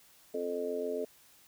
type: harmonic tone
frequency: 87.31 Hz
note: F2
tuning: in tune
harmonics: 3 / 4 / 5 / 6 / 7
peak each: -41 / -44 / -34 / -46 / -38 dBFS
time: 0.34-1.05 s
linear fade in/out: 5 ms
effects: white hiss -61 dBFS RMS until 1.47 s